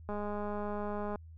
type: click train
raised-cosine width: 1 ms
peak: -25 dBFS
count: 222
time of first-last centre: 0.09-1.158 s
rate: 207 Hz
effects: added 81 Hz sine -48 dBFS peak until 1.37 s